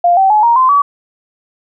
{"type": "tone with pitch steps", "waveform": "sine", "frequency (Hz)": [698.5, 770.6, 850.1, 937.8, 1034.5, 1141.3], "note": ["F5", "G5", "G#5", "A#5", "C6", "D6"], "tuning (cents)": [0, -30, 40, 10, -20, -50], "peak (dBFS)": -6, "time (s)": [0.04, 0.82], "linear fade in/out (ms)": 5, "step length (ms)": 130, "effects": []}